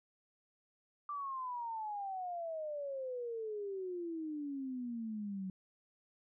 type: exponential sweep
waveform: sine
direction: down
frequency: 1181 to 185.6 Hz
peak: -38 dBFS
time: 1.09-5.5 s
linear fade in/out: 2 ms
effects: none